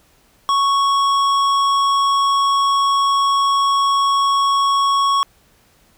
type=tone with hard clipping; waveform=triangle; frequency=1108.7 Hz; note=C#6; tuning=in tune; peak=-15 dBFS; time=0.49-5.23 s; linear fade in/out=0 ms; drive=15 dB; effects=pink hiss -55 dBFS RMS until 5.97 s